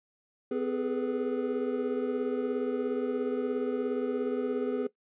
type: tone cluster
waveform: triangle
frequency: 253.8 / 412.6 / 429.6 / 491.8 Hz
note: B3 / G#4 / A4 / B4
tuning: +47 / -11 / -41 / -7 cents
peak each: -31 / -31 / -33 / -33 dBFS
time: 0.51-4.87 s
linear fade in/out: 5 ms
effects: noise-tail reverb RT60 0.1 s tail -18 dB re dry + resampled to 8000 Hz